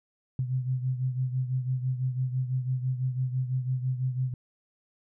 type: beating tone pair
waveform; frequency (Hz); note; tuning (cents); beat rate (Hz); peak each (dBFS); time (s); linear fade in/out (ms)
sine; 127.4 / 133.4; C3 / C3; -46 / +34; 6; -27 / -33; 0.39-4.34; 2
effects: none